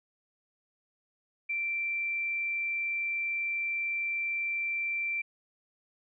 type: tone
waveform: sine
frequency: 2349 Hz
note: D7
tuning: in tune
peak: -29 dBFS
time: 1.49-5.22 s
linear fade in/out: 10 ms
effects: none